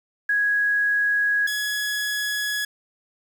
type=tone pair in turn; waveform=sine / sawtooth; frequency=1661.2 / 1683.4 Hz; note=G#6 / G#6; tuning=0 / +23 cents; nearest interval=unison; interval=23 cents; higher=second; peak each=-18 / -20 dBFS; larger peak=first; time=0.29-1.47 / 1.47-2.65 s; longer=neither; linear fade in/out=5 ms; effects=8-bit